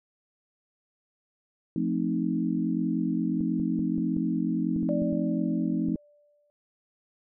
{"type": "chord", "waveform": "sine", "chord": "F dominant seventh", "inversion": "none", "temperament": "equal", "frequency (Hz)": [174.61, 220, 261.6, 311.1], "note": ["F3", "A3", "C4", "Eb4"], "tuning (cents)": [0, 0, 0, 0], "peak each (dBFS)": -30, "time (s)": [1.76, 5.96], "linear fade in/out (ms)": 2}
{"type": "clicks", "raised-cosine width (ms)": 3, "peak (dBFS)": -25, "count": 11, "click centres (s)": [3.407, 3.598, 3.792, 3.981, 4.168, 4.763, 4.829, 5.02, 5.127, 5.886, 5.956]}
{"type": "tone with exponential decay", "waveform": "sine", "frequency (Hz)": 587.3, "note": "D5", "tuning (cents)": 0, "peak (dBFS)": -27, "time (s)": [4.89, 6.5], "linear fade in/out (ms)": 0, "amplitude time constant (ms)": 350}
{"effects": []}